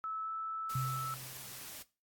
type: tone with pitch glide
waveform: sine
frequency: 1304 to 1313.1 Hz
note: E6 to E6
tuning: -19 to -7 cents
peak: -36 dBFS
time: 0.04-1.14 s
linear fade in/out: 0 ms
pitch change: +12 cents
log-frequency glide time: 0.23-0.29 s
type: noise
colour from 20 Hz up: white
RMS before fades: -47 dBFS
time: 0.69-1.83 s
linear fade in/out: 10 ms
type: tone with exponential decay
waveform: sine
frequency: 130.4 Hz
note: C3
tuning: 5 cents flat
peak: -31 dBFS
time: 0.75-1.77 s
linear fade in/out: 5 ms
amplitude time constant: 220 ms
effects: noise-tail reverb RT60 0.3 s tail -19 dB re dry + AAC 64 kbps

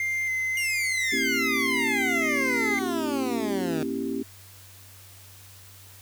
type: tone with vibrato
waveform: triangle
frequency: 2079 Hz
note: C7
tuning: 12 cents flat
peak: -23 dBFS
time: 0-2.79 s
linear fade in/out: 2 ms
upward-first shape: square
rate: 1.8 Hz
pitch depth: 18 cents each way
type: exponential sweep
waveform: 15% pulse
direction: down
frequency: 2903 to 151.3 Hz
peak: -23 dBFS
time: 0.57-3.83 s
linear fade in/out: 2 ms
type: chord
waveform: sine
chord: A# diminished seventh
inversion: none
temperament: equal with one note detuned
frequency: 233.1 / 272.1 / 329.6 / 392 Hz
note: A#3 / C#4 / E4 / G4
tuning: 0 / -32 / 0 / 0 cents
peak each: -33 / -30 / -35 / -32 dBFS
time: 1.12-4.23 s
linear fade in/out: 10 ms
effects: added 96 Hz sine -50 dBFS peak until 6.01 s + white hiss -50 dBFS RMS until 6.01 s

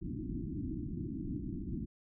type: low-pass noise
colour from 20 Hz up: white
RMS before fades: -39 dBFS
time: 0.01-1.86 s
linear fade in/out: 20 ms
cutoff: 340 Hz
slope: 96 dB/octave
effects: none

